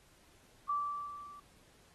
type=tone with level ramp; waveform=sine; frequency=1163 Hz; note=D6; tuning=17 cents flat; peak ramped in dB=-29 to -50 dBFS; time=0.69-1.4 s; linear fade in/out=5 ms; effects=pink hiss -65 dBFS RMS until 1.94 s + AAC 32 kbps

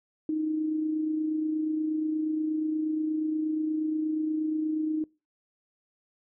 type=tone with amplitude modulation; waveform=sine; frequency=311.1 Hz; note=D#4; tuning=in tune; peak=-24 dBFS; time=0.29-5.04 s; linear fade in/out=2 ms; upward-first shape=sine; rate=28.4 Hz; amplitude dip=40%; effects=noise-tail reverb RT60 0.3 s tail -25 dB re dry

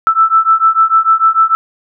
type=beating tone pair; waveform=sine; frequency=1318.5 / 1325.2 Hz; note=E6 / E6; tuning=0 / +9 cents; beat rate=6.7 Hz; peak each=-10 dBFS; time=0.07-1.55 s; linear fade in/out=0 ms; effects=none

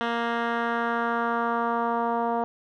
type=tone with low-pass filter sweep; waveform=10% pulse; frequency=233.7 Hz; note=A#3; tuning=5 cents sharp; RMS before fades=-26 dBFS; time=0.01-2.44 s; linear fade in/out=0 ms; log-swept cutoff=2500 to 830 Hz; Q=1.9; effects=none

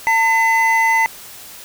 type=tone pair together; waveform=triangle; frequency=901.5 / 2025 Hz; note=A5 / B6; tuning=+42 / +43 cents; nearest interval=octave + major second; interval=1401 cents; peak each=-13 dBFS; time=0.07-1.06 s; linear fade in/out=0 ms; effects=white hiss -37 dBFS RMS until 1.64 s

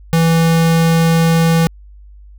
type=tone; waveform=square; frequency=164.81 Hz; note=E3; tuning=in tune; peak=-10 dBFS; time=0.13-1.67 s; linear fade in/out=0 ms; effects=added 50 Hz sine -36 dBFS peak until 2.38 s

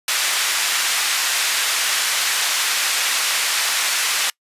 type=band-pass noise; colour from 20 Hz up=pink; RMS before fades=-20 dBFS; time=0.08-4.3 s; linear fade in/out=2 ms; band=1600 to 11000 Hz; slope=12 dB/octave; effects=noise-tail reverb RT60 0.1 s tail -26 dB re dry + resampled to 32000 Hz

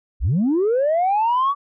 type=linear sweep; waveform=sine; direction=up; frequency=38.89 to 1154 Hz; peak=-14 dBFS; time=0.2-1.55 s; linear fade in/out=50 ms; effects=tanh soft clip ceiling -13 dBFS

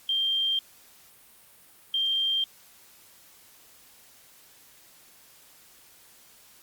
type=tone pair in turn; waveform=sine; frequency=3175 / 3175 Hz; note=G7 / G7; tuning=+21 / +21 cents; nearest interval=unison; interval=0 cents; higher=neither; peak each=-23 dBFS; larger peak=neither; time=0.09-0.59 / 1.94-2.44 s; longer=neither; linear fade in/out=2 ms; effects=white hiss -55 dBFS RMS until 6.62 s + Opus 48 kbps

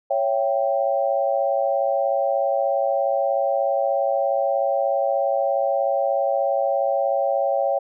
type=chord; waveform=sine; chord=C# diminished; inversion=none; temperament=equal with one note detuned; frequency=554.4 / 671.2 / 784 Hz; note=C#5 / E5 / G5; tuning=0 / +31 / 0 cents; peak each=-21 / -24 / -24 dBFS; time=0.1-7.79 s; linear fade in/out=10 ms; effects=none

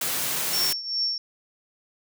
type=high-pass noise; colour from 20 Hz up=white; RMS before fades=-27 dBFS; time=0.01-0.73 s; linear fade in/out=5 ms; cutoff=100 Hz; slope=48 dB/octave
type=tone with tremolo; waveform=sine; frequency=5460 Hz; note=F8; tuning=40 cents flat; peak=-21 dBFS; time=0.53-1.18 s; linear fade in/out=2 ms; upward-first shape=triangle; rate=2.5 Hz; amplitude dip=80%
effects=none

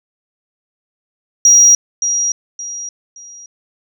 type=tone with echo; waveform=sine; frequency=5730 Hz; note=F8; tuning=44 cents sharp; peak=-3 dBFS; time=1.45-1.75 s; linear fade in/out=2 ms; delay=570 ms; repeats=3; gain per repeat=-10 dB; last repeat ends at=3.46 s; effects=tanh soft clip ceiling -1 dBFS

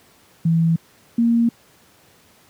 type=tone pair in turn; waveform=sine; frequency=164.81 / 233.1 Hz; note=E3 / A#3; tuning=0 / 0 cents; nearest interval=tritone; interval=600 cents; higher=second; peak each=-13 dBFS; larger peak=neither; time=0.45-0.76 / 1.18-1.49 s; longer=neither; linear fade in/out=5 ms; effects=pink hiss -53 dBFS RMS until 2.49 s + high-pass 100 Hz 12 dB/octave

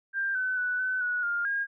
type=tone with pitch steps; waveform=sine; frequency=1588 / 1514 / 1484 / 1513 / 1465 / 1407 / 1625 Hz; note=G6 / F#6 / F#6 / F#6 / F#6 / F6 / G#6; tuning=+22 / +39 / +5 / +38 / -18 / +12 / -38 cents; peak=-26 dBFS; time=0.13-1.67 s; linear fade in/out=50 ms; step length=220 ms; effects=none

